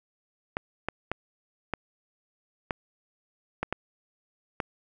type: clicks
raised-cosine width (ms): 0.5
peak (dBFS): -13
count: 8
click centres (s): 0.569 / 0.886 / 1.116 / 1.737 / 2.708 / 3.63 / 3.726 / 4.602
effects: none